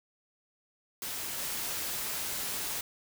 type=noise with level steps; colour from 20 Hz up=white; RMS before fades=-37 / -35 dBFS; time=1.02-2.81 s; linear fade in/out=2 ms; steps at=1.38 s; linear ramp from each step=2 ms; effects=none